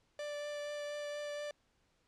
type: tone with vibrato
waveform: 45% pulse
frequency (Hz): 587.3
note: D5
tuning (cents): 0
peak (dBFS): -39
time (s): 0.19-1.51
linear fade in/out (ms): 2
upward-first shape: triangle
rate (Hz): 4.2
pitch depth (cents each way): 11
effects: pink hiss -75 dBFS RMS until 2.07 s + low-pass 7000 Hz 12 dB/octave